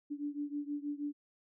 sine beating tone pair, 288.6 / 294.9 Hz, D4 / D4, -30 / +7 cents, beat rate 6.3 Hz, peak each -38 / -40 dBFS, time 0.1-1.13 s, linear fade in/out 20 ms, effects none

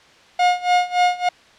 45% pulse tone with tremolo, 717 Hz, F5, 45 cents sharp, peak -12 dBFS, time 0.39-1.29 s, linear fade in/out 5 ms, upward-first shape sine, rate 3.5 Hz, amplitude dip 90%, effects white hiss -49 dBFS RMS until 1.58 s + low-pass 4000 Hz 12 dB/octave

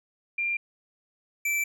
sine / square tone pair in turn, 2386 / 2330 Hz, D7 / D7, +27 / -14 cents, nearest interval unison, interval 41 cents, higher first, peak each -25 dBFS, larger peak neither, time 0.38-0.57 / 1.45-1.64 s, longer neither, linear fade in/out 5 ms, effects none

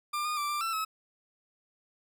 40% pulse tone with pitch steps, 1194 / 1221 / 1172 / 1185 / 1338 / 1289 Hz, D6 / D#6 / D6 / D6 / E6 / E6, +28 / -33 / -4 / +15 / +25 / -39 cents, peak -29 dBFS, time 0.13-0.85 s, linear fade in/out 10 ms, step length 120 ms, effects none

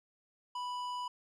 sine tone with tanh clipping, 987.8 Hz, B5, in tune, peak -38 dBFS, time 0.55-1.08 s, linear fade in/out 5 ms, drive 13 dB, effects none

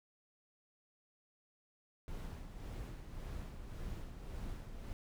brown noise with tremolo, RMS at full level -43 dBFS, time 2.08-4.93 s, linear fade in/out 0 ms, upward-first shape sine, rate 1.8 Hz, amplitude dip 50%, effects none

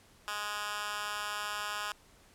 10% pulse tone with high-pass filter, 207.7 Hz, G#3, in tune, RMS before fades -37 dBFS, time 0.28-1.92 s, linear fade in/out 0 ms, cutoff 1400 Hz, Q 1.4, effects pink hiss -61 dBFS RMS until 2.34 s + low-pass 12000 Hz 12 dB/octave

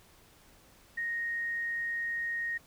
sine tone, 1864.7 Hz, A#6, in tune, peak -31 dBFS, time 0.97-2.58 s, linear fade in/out 10 ms, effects pink hiss -60 dBFS RMS until 2.66 s

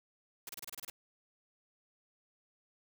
white noise bursts, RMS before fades -44 dBFS, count 9, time 0.47-0.9 s, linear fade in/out 2 ms, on 22 ms, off 29 ms, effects none

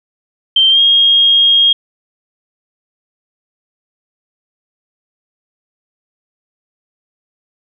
sine tone with pitch glide, 3136 to 3252 Hz, G7 to G#7, 0 to -37 cents, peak -6 dBFS, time 0.56-1.73 s, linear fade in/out 5 ms, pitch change +63 cents, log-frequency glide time 0.7-0.8 s, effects none

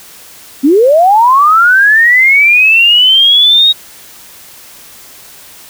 sine linear sweep, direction up, 252.8 to 3792 Hz, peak -3 dBFS, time 0.63-3.73 s, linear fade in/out 20 ms, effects white hiss -35 dBFS RMS until 5.69 s

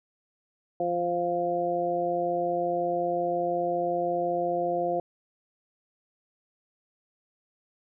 harmonic tone with a mistuned harmonic, 174.5 Hz, F3, 1 cent flat, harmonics 1 / 2 / 3 / 4, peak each -39 / -31 / -29 / -28 dBFS, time 0.8-5 s, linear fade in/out 2 ms, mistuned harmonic 1, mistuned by -22 cents, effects none

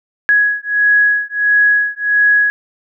sine beating tone pair, 1670 / 1671.5 Hz, G#6 / G#6, +9 / +11 cents, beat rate 1.5 Hz, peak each -13 dBFS, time 0.29-2.5 s, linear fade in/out 0 ms, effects none

